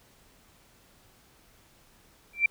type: tone with exponential growth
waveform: sine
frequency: 2349 Hz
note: D7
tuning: in tune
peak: -15 dBFS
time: 2.33-2.46 s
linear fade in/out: 5 ms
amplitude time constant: 28 ms
effects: pink hiss -60 dBFS RMS until 2.5 s